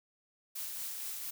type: noise with tremolo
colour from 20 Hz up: blue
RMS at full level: -39 dBFS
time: 0.55-1.31 s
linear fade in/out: 10 ms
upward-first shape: triangle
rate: 4.3 Hz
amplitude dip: 30%
effects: none